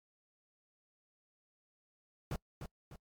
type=noise with echo; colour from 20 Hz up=brown; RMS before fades=-37 dBFS; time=2.31-2.36 s; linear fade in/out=2 ms; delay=300 ms; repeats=2; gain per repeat=-7 dB; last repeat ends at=2.96 s; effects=noise-tail reverb RT60 0.1 s tail -24 dB re dry + MP3 96 kbps